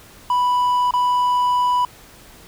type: tone with dropouts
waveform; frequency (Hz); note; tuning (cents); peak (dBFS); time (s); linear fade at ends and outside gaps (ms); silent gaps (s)
triangle; 987.8; B5; 0; -13; 0.3-1.85; 2; 0.909-0.937
effects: pink hiss -45 dBFS RMS until 2.47 s